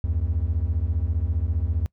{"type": "beating tone pair", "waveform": "triangle", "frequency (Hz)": [73.42, 88.42], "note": ["D2", "F2"], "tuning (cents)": [0, 22], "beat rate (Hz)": 15, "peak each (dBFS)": -22, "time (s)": [0.04, 1.86], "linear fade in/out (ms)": 0, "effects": ["noise-tail reverb RT60 0.1 s tail -23 dB re dry", "tanh soft clip ceiling -12 dBFS"]}